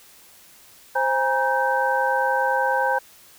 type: tone cluster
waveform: sine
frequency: 525 / 818 / 948 / 1550 Hz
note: C5 / G#5 / A#5 / G6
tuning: +6 / -26 / +29 / -20 cents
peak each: -24 dBFS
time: 0.95-2.99 s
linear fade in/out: 10 ms
effects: white hiss -50 dBFS RMS until 3.38 s